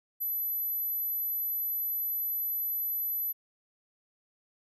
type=tone; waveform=sine; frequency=11990 Hz; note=F#9; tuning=22 cents sharp; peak=-29 dBFS; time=0.2-3.33 s; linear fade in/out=20 ms; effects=none